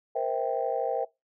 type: chord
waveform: sine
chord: C dominant seventh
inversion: third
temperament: just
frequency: 470.9 / 523.3 / 654.1 / 784.9 Hz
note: Bb4 / C5 / E5 / G5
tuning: +18 / 0 / -14 / +2 cents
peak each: -31 dBFS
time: 0.15-1.05 s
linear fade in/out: 10 ms
effects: noise-tail reverb RT60 0.2 s tail -21 dB re dry + tanh soft clip ceiling -15 dBFS